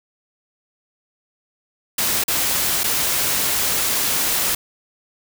white noise with dropouts, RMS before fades -20 dBFS, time 1.98-4.55 s, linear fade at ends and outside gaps 5 ms, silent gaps 2.239-2.28 / 2.835-2.84 s, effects none

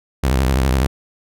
sawtooth tone with vibrato, 65.41 Hz, C2, in tune, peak -10 dBFS, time 0.23-0.87 s, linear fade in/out 10 ms, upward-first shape square, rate 12 Hz, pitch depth 110 cents each way, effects none

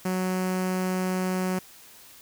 sawtooth tone with notch filter, 185 Hz, F#3, in tune, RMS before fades -27 dBFS, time 0.05-1.59 s, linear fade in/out 5 ms, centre 3600 Hz, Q 1.8, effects white hiss -50 dBFS RMS until 2.21 s

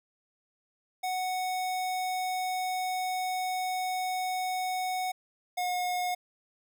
square tone pair in turn, 740 / 722.3 Hz, F#5 / F#5, 0 / -42 cents, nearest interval unison, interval 42 cents, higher first, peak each -30 / -29 dBFS, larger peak second, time 1.03-5.12 / 5.57-6.15 s, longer first, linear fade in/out 10 ms, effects none

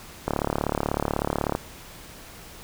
click train, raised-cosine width 1 ms, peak -9 dBFS, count 47, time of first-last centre 0.28-1.551 s, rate 36.2 Hz, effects pink hiss -44 dBFS RMS until 2.63 s

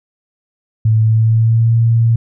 sine tone with pitch glide, 110.2 to 115.15 Hz, A2 to A#2, +3 to -21 cents, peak -8 dBFS, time 0.85-2.16 s, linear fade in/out 5 ms, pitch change +76 cents, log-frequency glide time 1.01-1.74 s, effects none

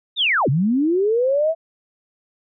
sine linear two-way sweep, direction down then up, 3800 to 123.47 to 665 Hz, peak -15 dBFS, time 0.16-1.55 s, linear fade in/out 50 ms, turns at 0.49 s, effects none

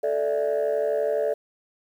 sine chord, A suspended fourth, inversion none, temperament equal, 440 / 587.3 / 659.3 Hz, A4 / D5 / E5, 0 / 0 / 0 cents, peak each -24 / -23 / -27 dBFS, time 0.03-1.34 s, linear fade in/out 10 ms, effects tanh soft clip ceiling -17 dBFS + 9-bit

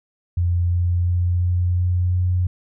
sine tone with pitch steps, 87.31 / 87.87 / 88.43 / 88.99 / 89.56 / 90.13 Hz, F2 / F2 / F2 / F2 / F2 / F#2, 0 / +11 / +22 / +33 / +44 / -45 cents, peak -16 dBFS, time 0.37-2.47 s, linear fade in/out 5 ms, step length 350 ms, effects none

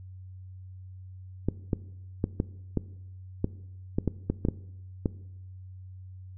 clicks, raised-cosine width 3 ms, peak -12 dBFS, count 12, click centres 1.486 / 1.732 / 2.241 / 2.401 / 2.773 / 3.444 / 3.985 / 4.077 / 4.3 / 4.451 / 4.486 / 5.058 s, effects noise-tail reverb RT60 0.9 s tail -19 dB re dry + added 93 Hz sine -42 dBFS peak until 6.37 s

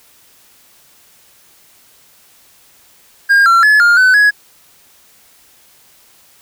triangle tone with pitch steps, 1615 / 1361 / 1711 / 1411 / 1510 / 1675 Hz, G#6 / F6 / A6 / F6 / F#6 / G#6, -49 / -45 / -49 / +17 / +35 / +14 cents, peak -4 dBFS, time 3.29-4.31 s, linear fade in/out 20 ms, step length 170 ms, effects white hiss -48 dBFS RMS until 6.41 s

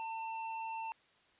square tone, 897 Hz, A5, 33 cents sharp, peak -39 dBFS, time 0-0.92 s, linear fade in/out 0 ms, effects white hiss -68 dBFS RMS until 1.39 s + resampled to 8000 Hz

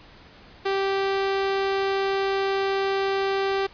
sawtooth tone, 390.4 Hz, G4, 7 cents flat, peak -18 dBFS, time 0.65-3.67 s, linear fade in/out 10 ms, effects pink hiss -49 dBFS RMS until 3.73 s + resampled to 11025 Hz

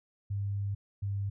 sine tone pair in turn, 100.2 / 99.85 Hz, G2 / G2, +38 / +32 cents, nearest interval unison, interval 6 cents, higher first, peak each -30 / -30 dBFS, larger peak neither, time 0.3-0.75 / 1.02-1.3 s, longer first, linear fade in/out 10 ms, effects none

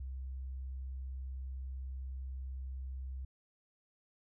sine tone, 65.41 Hz, C2, in tune, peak -39 dBFS, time 0-3.25 s, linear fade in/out 5 ms, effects none

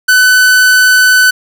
45% pulse tone, 1504 Hz, F#6, 28 cents sharp, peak -4 dBFS, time 0.08-1.31 s, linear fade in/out 10 ms, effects 7-bit

